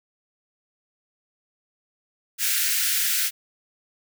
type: high-pass noise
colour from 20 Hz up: white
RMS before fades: -23 dBFS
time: 2.38-3.31 s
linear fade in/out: 50 ms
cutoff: 1400 Hz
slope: 96 dB/octave
effects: none